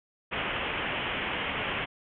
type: low-pass noise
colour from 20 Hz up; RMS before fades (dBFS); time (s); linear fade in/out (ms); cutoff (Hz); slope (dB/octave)
white; -32; 0.31-1.86; 20; 3200; 96
effects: none